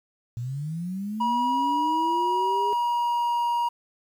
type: linear sweep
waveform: sine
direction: up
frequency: 115.1 to 415.3 Hz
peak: -28 dBFS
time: 0.37-2.73 s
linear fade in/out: 0 ms
type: tone with pitch glide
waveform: triangle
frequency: 964 to 950.2 Hz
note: B5 to A#5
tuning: -42 to +33 cents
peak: -20 dBFS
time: 1.2-3.69 s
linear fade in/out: 10 ms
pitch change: -25 cents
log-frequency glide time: 1.91-3.47 s
effects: 9-bit